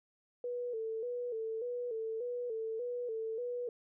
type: tone with vibrato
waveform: sine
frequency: 466.2 Hz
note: A#4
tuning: in tune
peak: -35 dBFS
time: 0.44-3.69 s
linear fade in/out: 2 ms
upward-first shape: square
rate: 1.7 Hz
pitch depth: 79 cents each way
effects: none